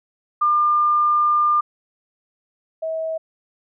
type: tone pair in turn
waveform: sine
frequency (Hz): 1200 / 643.4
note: D6 / E5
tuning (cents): +37 / -42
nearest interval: major seventh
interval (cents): 1079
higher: first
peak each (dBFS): -14 / -22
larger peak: first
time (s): 0.41-1.61 / 2.82-3.18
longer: first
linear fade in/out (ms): 10
effects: none